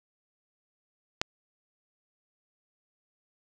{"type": "click", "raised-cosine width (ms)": 0.2, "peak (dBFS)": -8, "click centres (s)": 1.215, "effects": []}